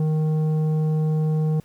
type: tone with tanh clipping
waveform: sine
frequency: 155.56 Hz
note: D#3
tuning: in tune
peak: -20 dBFS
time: 0-1.6 s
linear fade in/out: 2 ms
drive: 9 dB
effects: pink hiss -57 dBFS RMS until 1.64 s